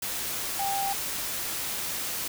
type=tone in noise; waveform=sine; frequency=791 Hz; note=G5; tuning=15 cents sharp; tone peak=-27 dBFS; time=0.59-0.93 s; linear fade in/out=5 ms; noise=white; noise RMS=-32 dBFS; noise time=0.02-2.28 s; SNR=+2 dB; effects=none